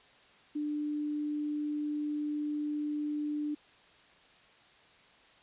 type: tone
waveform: sine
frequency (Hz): 297.4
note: D4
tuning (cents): +22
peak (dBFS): -31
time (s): 0.55-3.55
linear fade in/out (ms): 10
effects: white hiss -60 dBFS RMS until 5.42 s + resampled to 8000 Hz